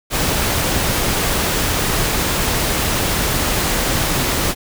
pink noise, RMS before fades -18 dBFS, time 0.1-4.55 s, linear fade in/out 50 ms, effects none

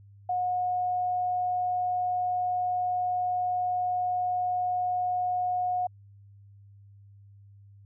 sine tone, 725 Hz, F#5, 35 cents flat, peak -25 dBFS, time 0.29-5.87 s, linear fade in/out 5 ms, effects added 100 Hz sine -50 dBFS peak until 7.85 s

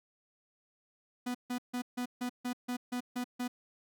45% pulse tone bursts, 246.9 Hz, B3, in tune, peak -33 dBFS, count 10, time 1.26-3.48 s, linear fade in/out 10 ms, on 87 ms, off 150 ms, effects none

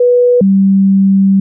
sine tone pair in turn, 490.1 / 194.5 Hz, B4 / G3, -13 / -13 cents, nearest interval octave + major third, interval 1600 cents, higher first, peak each -5 dBFS, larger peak neither, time 0-0.41 / 0.41-1.4 s, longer second, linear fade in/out 5 ms, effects none

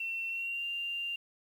sine tone with pitch glide, 2705 to 2787 Hz, E7 to F7, +44 to -4 cents, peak -33 dBFS, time 0-1.16 s, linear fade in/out 5 ms, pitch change +52 cents, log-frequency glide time 0.28-0.64 s, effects 10-bit

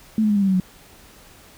sine tone with pitch steps, 218.9 / 212.7 / 206.6 / 200.7 / 195.02 / 189.47 / 184.07 Hz, A3 / G#3 / G#3 / G3 / G3 / F#3 / F#3, -9 / +42 / -9 / +41 / -9 / +41 / -9 cents, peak -15 dBFS, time 0.18-0.6 s, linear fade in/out 2 ms, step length 60 ms, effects pink hiss -48 dBFS RMS until 1.57 s

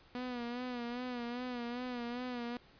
sawtooth tone with vibrato, 244.2 Hz, B3, 19 cents flat, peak -34 dBFS, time 0.15-2.57 s, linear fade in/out 0 ms, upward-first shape sine, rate 2.5 Hz, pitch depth 56 cents each way, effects pink hiss -62 dBFS RMS until 2.79 s + resampled to 11025 Hz

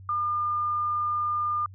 sine tone, 1206 Hz, D6, 46 cents sharp, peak -24 dBFS, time 0.09-1.66 s, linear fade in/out 2 ms, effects added 95 Hz sine -43 dBFS peak until 1.74 s

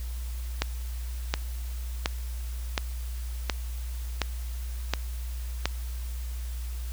click train, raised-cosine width 0.2 ms, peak -7 dBFS, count 8, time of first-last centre 0.62-5.656 s, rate 1.39 Hz, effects added 60 Hz sine -31 dBFS peak until 6.92 s + white hiss -48 dBFS RMS until 6.92 s

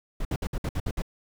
brown noise bursts, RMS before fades -28 dBFS, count 8, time 0.2-1.021 s, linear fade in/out 5 ms, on 51 ms, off 59 ms, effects none

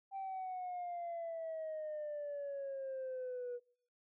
sine exponential sweep, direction down, 784 to 482.7 Hz, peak -38 dBFS, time 0.11-3.6 s, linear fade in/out 50 ms, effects noise-tail reverb RT60 0.6 s tail -26 dB re dry + tanh soft clip ceiling -37 dBFS

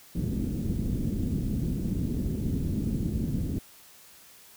white low-pass noise, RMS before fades -29 dBFS, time 0.15-3.59 s, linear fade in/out 5 ms, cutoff 260 Hz, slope 24 dB/octave, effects white hiss -53 dBFS RMS until 4.56 s

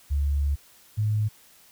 sine tone pair in turn, 71.2 / 106.68 Hz, C#2 / G#2, +47 / +47 cents, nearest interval perfect fifth, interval 700 cents, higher second, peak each -21 dBFS, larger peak neither, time 0.1-0.56 / 0.97-1.29 s, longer first, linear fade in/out 20 ms, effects white hiss -55 dBFS RMS until 1.71 s

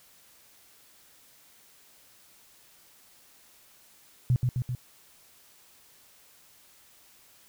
sine tone with echo, 124.7 Hz, B2, 17 cents sharp, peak -19 dBFS, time 4.3-4.36 s, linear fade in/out 0 ms, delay 130 ms, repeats 3, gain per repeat -3 dB, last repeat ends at 4.75 s, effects white hiss -58 dBFS RMS until 7.48 s

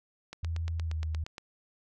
click train, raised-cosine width 0.2 ms, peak -24 dBFS, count 10, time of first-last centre 0.33-1.381 s, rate 8.56 Hz
sine tone with pitch glide, 82.41 to 78.96 Hz, E2 to D#2, 0 to +26 cents, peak -30 dBFS, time 0.43-1.24 s, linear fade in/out 5 ms, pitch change -74 cents, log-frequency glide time 0.83-0.95 s
effects none

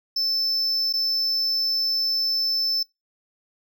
triangle tone with dropouts, 5280 Hz, E8, 2 cents sharp, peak -20 dBFS, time 0.16-2.83 s, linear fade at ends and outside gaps 5 ms, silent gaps 0.927-0.936 s, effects noise-tail reverb RT60 0.2 s tail -24 dB re dry

